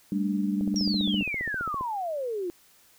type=chord; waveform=sine; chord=G suspended second; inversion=none; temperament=equal with one note detuned; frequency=198.5 / 220 / 293.7 Hz; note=G3 / A3 / D4; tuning=+22 / 0 / 0 cents; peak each=-26 / -32 / -30 dBFS; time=0.12-1.23 s; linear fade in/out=2 ms
type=click train; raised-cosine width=2 ms; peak=-24 dBFS; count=19; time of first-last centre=0.61-1.81 s; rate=15 Hz
type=exponential sweep; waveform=sine; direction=down; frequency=5720 to 338.1 Hz; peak=-28 dBFS; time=0.76-2.5 s; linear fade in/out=0 ms
effects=white hiss -59 dBFS RMS until 2.98 s